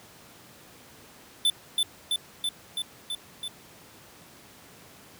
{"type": "tone with echo", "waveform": "square", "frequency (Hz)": 3520, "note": "A7", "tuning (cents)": 0, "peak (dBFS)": -20, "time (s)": [1.45, 1.5], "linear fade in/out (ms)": 2, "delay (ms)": 330, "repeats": 6, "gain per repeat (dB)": -2, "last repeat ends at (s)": 3.48, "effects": ["pink hiss -51 dBFS RMS until 5.19 s", "high-pass 100 Hz 12 dB/octave"]}